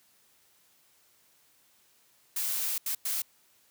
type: noise bursts at uneven times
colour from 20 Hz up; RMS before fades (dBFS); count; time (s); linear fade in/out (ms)
blue; -31; 3; 2.36-2.78 / 2.86-2.95 / 3.05-3.22; 5
effects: white hiss -65 dBFS RMS until 3.7 s + high-pass 60 Hz 12 dB/octave